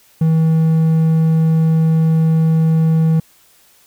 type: tone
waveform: triangle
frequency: 160.8 Hz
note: E3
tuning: 43 cents flat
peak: -8 dBFS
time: 0.21-3.2 s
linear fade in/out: 5 ms
effects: white hiss -51 dBFS RMS until 3.86 s